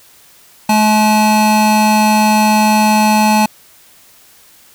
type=tone pair together; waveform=square; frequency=214.2 / 857 Hz; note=A3 / A5; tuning=-46 / -46 cents; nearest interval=2 octaves; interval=2400 cents; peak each=-12 dBFS; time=0.69-3.46 s; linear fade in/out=5 ms; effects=white hiss -45 dBFS RMS until 4.74 s